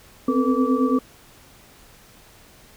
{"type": "tone cluster", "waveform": "sine", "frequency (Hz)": [255.1, 264.1, 443, 488, 1157], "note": ["C4", "C4", "A4", "B4", "D6"], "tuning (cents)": [-44, 16, 12, -21, -26], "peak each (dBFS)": [-21, -21, -26, -27, -27], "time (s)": [0.28, 0.99], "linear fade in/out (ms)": 5, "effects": ["pink hiss -50 dBFS RMS until 2.76 s"]}